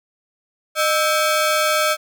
sawtooth ring-modulated tone, 963 Hz, B5, 44 cents flat, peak -9 dBFS, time 0.75-1.97 s, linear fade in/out 50 ms, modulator 349 Hz, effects none

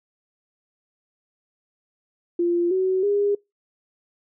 sine tone with pitch steps, 346.1 / 375.3 / 406.9 Hz, F4 / F#4 / G#4, -16 / +25 / -35 cents, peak -18 dBFS, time 2.39-3.35 s, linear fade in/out 5 ms, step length 320 ms, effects noise-tail reverb RT60 0.2 s tail -25 dB re dry

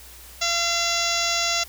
harmonic tone with a mistuned harmonic, 684 Hz, F5, 36 cents flat, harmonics 1 / 2 / 3 / 4 / 5 / 6 / 7 / 8 / 9 / 10, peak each -30 / -30 / -30 / -30 / -30 / -30 / -30 / -30 / -30 / -30 dBFS, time 0.41-1.64 s, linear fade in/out 10 ms, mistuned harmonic 6, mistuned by -37 cents, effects added 61 Hz sine -47 dBFS peak until 1.68 s + white hiss -45 dBFS RMS until 1.68 s

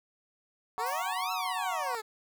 sine chord, F# major, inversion none, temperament equal with one note detuned, 740 / 932.3 / 1120.3 Hz, F#5 / A#5 / C#6, 0 / 0 / +18 cents, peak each -36 dBFS, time 0.78-1.95 s, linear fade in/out 0 ms
15% pulse exponential two-way sweep, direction up then down, 419.7 to 1354 to 419.7 Hz, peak -28 dBFS, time 0.78-2.02 s, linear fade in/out 20 ms, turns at 1.32 s
blue noise with exponential decay, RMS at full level -42 dBFS, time 0.86-1.78 s, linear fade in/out 5 ms, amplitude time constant 200 ms
effects none

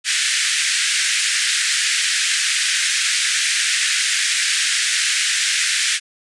pink band-pass noise, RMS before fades -19 dBFS, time 0.04-6 s, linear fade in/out 50 ms, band 1600 to 9700 Hz, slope 48 dB/octave, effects resampled to 24000 Hz

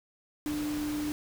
sine tone in noise, 298.5 Hz, D4, 28 cents sharp, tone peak -30 dBFS, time 0.46-1.12 s, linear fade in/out 0 ms, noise pink, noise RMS -41 dBFS, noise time 0.46-1.12 s, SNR +8 dB, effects none

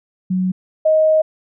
sine tone pair in turn, 185 / 627 Hz, F#3 / D#5, 0 / +13 cents, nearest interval octave + major sixth, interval 2113 cents, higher second, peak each -15 / -10 dBFS, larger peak second, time 0.3-0.52 / 0.85-1.22 s, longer second, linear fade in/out 10 ms, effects none

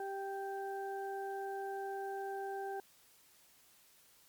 harmonic tone, 392 Hz, G4, in tune, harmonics 1 / 2 / 4, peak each -41 / -41 / -50 dBFS, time 0-2.8 s, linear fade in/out 2 ms, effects white hiss -65 dBFS RMS until 4.28 s + MP3 96 kbps

